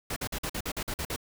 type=noise bursts; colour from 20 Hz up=pink; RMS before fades=-33 dBFS; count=10; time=0.1-1.162 s; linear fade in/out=5 ms; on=63 ms; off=48 ms; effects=none